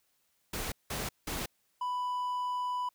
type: noise bursts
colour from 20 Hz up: pink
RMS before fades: -36 dBFS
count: 3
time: 0.53-1.46 s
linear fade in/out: 5 ms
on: 190 ms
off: 180 ms
type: tone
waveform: triangle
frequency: 992 Hz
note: B5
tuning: 7 cents sharp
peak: -29 dBFS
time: 1.81-2.89 s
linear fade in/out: 5 ms
effects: white hiss -74 dBFS RMS until 2.94 s